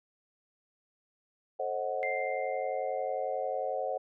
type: chord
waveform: sine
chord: A diminished seventh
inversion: none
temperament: equal with one note detuned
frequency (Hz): 440 / 531.2 / 622.3 / 740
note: A4 / C5 / Eb5 / Gb5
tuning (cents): 0 / +26 / 0 / 0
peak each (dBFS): -40 / -34 / -37 / -35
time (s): 1.59-3.98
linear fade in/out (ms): 10
type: tone with exponential decay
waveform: sine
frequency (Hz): 2093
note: C7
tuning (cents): 0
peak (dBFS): -32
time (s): 2.03-3.74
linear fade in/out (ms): 0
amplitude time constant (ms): 370
effects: none